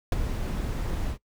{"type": "noise with ADSR envelope", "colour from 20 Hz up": "brown", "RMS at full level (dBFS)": -20, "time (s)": [0.12, 1.18], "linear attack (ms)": 3, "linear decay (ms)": 21, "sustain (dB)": -9, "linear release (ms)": 78, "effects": ["noise-tail reverb RT60 0.1 s tail -20 dB re dry"]}